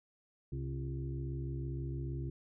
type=harmonic tone with a mistuned harmonic; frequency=66.3 Hz; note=C2; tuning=23 cents sharp; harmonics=1 / 2 / 4 / 5 / 6; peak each=-41 / -38 / -49 / -46 / -55 dBFS; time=0.52-2.3 s; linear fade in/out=5 ms; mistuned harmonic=5; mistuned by=+45 cents; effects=none